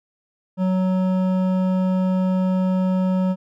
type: tone with hard clipping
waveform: sine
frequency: 186 Hz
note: F#3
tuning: 9 cents sharp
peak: -19 dBFS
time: 0.57-3.36 s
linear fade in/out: 50 ms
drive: 11 dB
effects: none